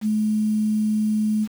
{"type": "tone with quantisation", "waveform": "sine", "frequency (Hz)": 214.2, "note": "A3", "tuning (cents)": -46, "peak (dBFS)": -18, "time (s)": [0.01, 1.48], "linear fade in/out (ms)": 50, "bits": 7, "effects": []}